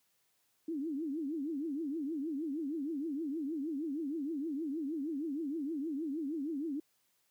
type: tone with vibrato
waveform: sine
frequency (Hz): 300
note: D4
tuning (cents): +37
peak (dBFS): -34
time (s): 0.68-6.8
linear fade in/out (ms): 5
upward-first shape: triangle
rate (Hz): 6.4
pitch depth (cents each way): 240
effects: white hiss -75 dBFS RMS until 7.3 s + high-pass 80 Hz 12 dB/octave